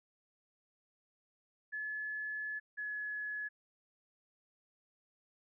sine tone pair in turn, 1715 / 1698.2 Hz, A6 / G#6, -45 / +38 cents, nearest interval unison, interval 17 cents, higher first, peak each -37 / -37 dBFS, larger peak neither, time 1.72-2.6 / 2.77-3.49 s, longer first, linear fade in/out 20 ms, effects none

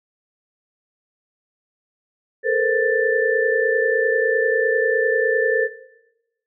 sine tone cluster, 434.9 / 464.9 / 518 / 1766 Hz, A4 / A#4 / C5 / A6, -20 / -5 / -17 / +6 cents, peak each -22 dBFS, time 2.43-5.69 s, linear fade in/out 50 ms, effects noise-tail reverb RT60 1.0 s tail -17 dB re dry

